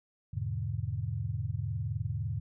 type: chord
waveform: sine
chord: E dominant seventh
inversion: none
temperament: equal with one note detuned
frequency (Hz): 82.41 / 103.83 / 123.47 / 147.26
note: E2 / G#2 / B2 / D3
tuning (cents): 0 / 0 / 0 / +5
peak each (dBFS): -39 / -34 / -37 / -39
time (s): 0.33-2.4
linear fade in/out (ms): 10
effects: none